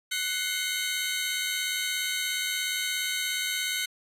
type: tone cluster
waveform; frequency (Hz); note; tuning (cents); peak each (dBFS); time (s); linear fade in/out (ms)
sawtooth; 1486 / 2100 / 2177 / 3073 / 3796; F#6 / C7 / C#7 / G7 / A#7; +7 / +6 / -32 / -35 / +31; -31; 0.11-3.86; 10
effects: resampled to 32000 Hz